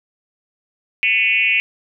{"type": "tone with frequency modulation", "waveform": "sine", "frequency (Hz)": 2460, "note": "D#7", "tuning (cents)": -20, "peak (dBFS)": -13, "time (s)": [1.03, 1.6], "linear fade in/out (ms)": 0, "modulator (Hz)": 228, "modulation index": 1.4, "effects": []}